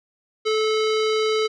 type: tone with low-pass filter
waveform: square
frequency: 434.6 Hz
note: A4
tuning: 21 cents flat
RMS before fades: -21 dBFS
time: 0.45-1.48 s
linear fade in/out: 20 ms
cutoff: 4300 Hz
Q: 2.1
effects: none

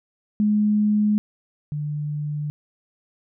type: tone pair in turn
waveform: sine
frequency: 210 / 148.49 Hz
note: G#3 / D3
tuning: +19 / +19 cents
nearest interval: tritone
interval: 600 cents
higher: first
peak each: -16 / -24 dBFS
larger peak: first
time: 0.4-1.18 / 1.72-2.5 s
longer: neither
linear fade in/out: 0 ms
effects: none

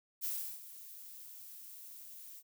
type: noise with ADSR envelope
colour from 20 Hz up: violet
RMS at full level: -36 dBFS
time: 0.21-2.43 s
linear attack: 37 ms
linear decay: 340 ms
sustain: -15 dB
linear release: 53 ms
effects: none

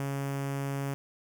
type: tone with notch filter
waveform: sawtooth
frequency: 138.59 Hz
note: C#3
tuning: in tune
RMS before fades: -33 dBFS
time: 0-0.94 s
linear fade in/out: 0 ms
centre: 4000 Hz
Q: 1.4
effects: none

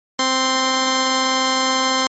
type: tone pair together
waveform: 10% pulse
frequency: 261.6 / 1046.4 Hz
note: C4 / C6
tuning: 0 / 0 cents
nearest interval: 2 octaves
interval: 2400 cents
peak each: -11 dBFS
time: 0.19-2.07 s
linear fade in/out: 2 ms
effects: MP3 32 kbps

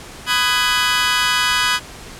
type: chord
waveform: 20% pulse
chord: G# minor seventh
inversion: first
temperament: just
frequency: 996.7 / 1245.9 / 1495.1 / 1661.2 Hz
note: B5 / D#6 / F#6 / G#6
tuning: +16 / +2 / +18 / 0 cents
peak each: -16 dBFS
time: 0.26-1.8 s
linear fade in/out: 50 ms
effects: pink hiss -36 dBFS RMS until 2.19 s + low-pass 10000 Hz 12 dB/octave

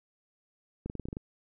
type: clicks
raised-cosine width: 3 ms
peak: -24 dBFS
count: 8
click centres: 0.86 / 0.899 / 0.953 / 0.997 / 1.055 / 1.086 / 1.129 / 1.169 s
effects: none

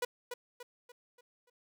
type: tone with echo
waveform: sawtooth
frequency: 488.8 Hz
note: B4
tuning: 18 cents flat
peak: -27 dBFS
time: 0.02-0.05 s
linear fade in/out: 5 ms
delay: 290 ms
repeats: 5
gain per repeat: -7 dB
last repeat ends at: 1.5 s
effects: none

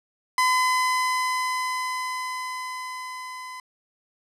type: tone with level ramp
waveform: 30% pulse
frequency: 1015 Hz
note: B5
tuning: 47 cents sharp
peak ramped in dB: -15 to -33 dBFS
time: 0.38-3.6 s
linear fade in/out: 2 ms
effects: low-pass 11000 Hz 12 dB/octave

